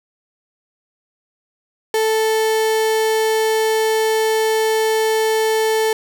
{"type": "tone", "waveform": "35% pulse", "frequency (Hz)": 440, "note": "A4", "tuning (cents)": 0, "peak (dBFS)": -13, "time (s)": [1.94, 5.93], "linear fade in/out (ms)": 2, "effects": []}